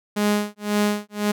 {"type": "tone with tremolo", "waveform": "sawtooth", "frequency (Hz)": 207.7, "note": "G#3", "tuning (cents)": 0, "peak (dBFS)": -13, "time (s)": [0.16, 1.32], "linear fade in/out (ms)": 10, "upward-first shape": "sine", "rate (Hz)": 1.9, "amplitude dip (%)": 100, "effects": []}